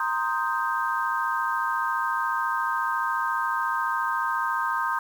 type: chord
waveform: sine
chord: C minor seventh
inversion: third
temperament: equal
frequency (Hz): 932.3 / 1046.5 / 1244.5 / 1568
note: Bb5 / C6 / Eb6 / G6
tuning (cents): 0 / 0 / 0 / 0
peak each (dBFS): -29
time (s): 0-4.99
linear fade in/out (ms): 2
effects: 8-bit